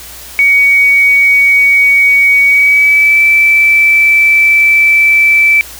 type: tone with pitch glide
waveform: sine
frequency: 2248 to 2321 Hz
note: C#7 to D7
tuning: +24 to -21 cents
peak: -4 dBFS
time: 0.39-5.61 s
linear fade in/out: 0 ms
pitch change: +55 cents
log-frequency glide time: 2.43-3.23 s
effects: added 60 Hz sine -38 dBFS peak until 5.79 s + white hiss -30 dBFS RMS until 5.79 s